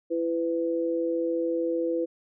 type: tone pair together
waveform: sine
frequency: 334.3 / 500.9 Hz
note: E4 / B4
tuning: +24 / +24 cents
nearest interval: perfect fifth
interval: 700 cents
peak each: -27 dBFS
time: 0.1-2.06 s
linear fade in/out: 20 ms
effects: none